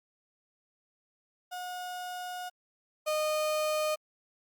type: tone pair in turn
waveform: 35% pulse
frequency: 723 / 614.3 Hz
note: F#5 / D#5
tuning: -40 / -22 cents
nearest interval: minor third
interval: 282 cents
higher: first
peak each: -35 / -26 dBFS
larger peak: second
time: 1.51-2.5 / 3.06-3.96 s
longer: first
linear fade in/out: 20 ms
effects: Opus 48 kbps